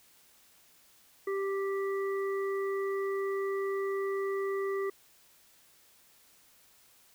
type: harmonic tone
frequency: 392 Hz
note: G4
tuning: in tune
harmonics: 1 / 3 / 5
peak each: -30 / -40 / -43 dBFS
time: 1.27-4.9 s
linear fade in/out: 5 ms
effects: white hiss -62 dBFS RMS until 7.14 s